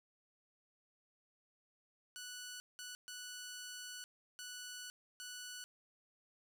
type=tone bursts at uneven times; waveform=10% pulse; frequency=1480 Hz; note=F#6; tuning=in tune; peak=-38 dBFS; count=5; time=2.16-2.6 / 2.79-2.95 / 3.08-4.04 / 4.39-4.9 / 5.2-5.64 s; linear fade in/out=0 ms; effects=none